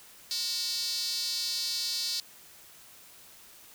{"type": "tone with high-pass filter", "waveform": "square", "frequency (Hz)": 205.2, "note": "G#3", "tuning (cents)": -21, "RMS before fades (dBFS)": -32, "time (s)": [0.31, 2.2], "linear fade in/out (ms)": 0, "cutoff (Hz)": 4500, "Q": 5.2, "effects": ["white hiss -53 dBFS RMS until 3.74 s"]}